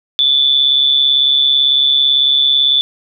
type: tone with amplitude modulation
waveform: sine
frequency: 3489 Hz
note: A7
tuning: 15 cents flat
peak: -6 dBFS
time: 0.19-2.81 s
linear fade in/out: 0 ms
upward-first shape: sine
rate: 138 Hz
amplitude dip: 60%
effects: none